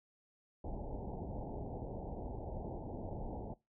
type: low-pass noise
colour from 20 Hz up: pink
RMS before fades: -43 dBFS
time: 0.64-3.54 s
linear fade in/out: 5 ms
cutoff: 890 Hz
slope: 96 dB/octave
effects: noise-tail reverb RT60 0.2 s tail -19 dB re dry